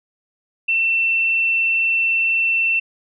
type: tone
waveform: sine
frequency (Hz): 2689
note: E7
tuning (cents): +34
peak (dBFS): -15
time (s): 0.68-2.8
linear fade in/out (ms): 10
effects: none